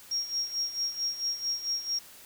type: tone with tremolo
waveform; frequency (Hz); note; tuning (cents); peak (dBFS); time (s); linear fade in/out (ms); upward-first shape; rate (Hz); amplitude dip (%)
sine; 5588; F8; 0; -26; 0.11-1.99; 5; sine; 4.5; 75
effects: white hiss -51 dBFS RMS until 2.25 s